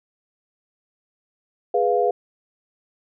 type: chord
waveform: sine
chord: F diminished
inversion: first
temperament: equal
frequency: 415.3 / 493.9 / 698.5 Hz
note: Ab4 / Cb5 / F5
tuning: 0 / 0 / 0 cents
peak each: -21 dBFS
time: 1.74-2.11 s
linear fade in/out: 5 ms
effects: none